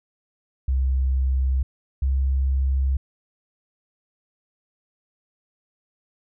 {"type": "tone pair in turn", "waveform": "sine", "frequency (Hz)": [65.6, 66.86], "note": ["C2", "C2"], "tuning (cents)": [5, 38], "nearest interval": "unison", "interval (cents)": 33, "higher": "second", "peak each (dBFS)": -18, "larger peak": "neither", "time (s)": [[0.68, 1.63], [2.02, 2.97]], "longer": "neither", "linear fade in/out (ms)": 5, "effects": []}